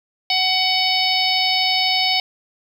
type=harmonic tone; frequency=748 Hz; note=F#5; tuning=19 cents sharp; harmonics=1 / 3 / 4 / 5 / 6 / 7; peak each=-23 / -23 / -23 / -23 / -23 / -23 dBFS; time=0.3-2.2 s; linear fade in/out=2 ms; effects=7-bit